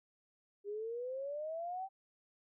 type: exponential sweep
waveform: sine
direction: up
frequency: 400 to 784 Hz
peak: -38 dBFS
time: 0.64-1.89 s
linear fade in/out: 50 ms
effects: none